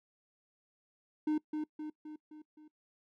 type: tone with echo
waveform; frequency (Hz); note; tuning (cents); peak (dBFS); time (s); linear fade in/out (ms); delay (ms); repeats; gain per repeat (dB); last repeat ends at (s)
triangle; 305.6; D#4; -31; -26; 1.27-1.38; 5; 260; 5; -5; 2.68
effects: noise-tail reverb RT60 0.1 s tail -22 dB re dry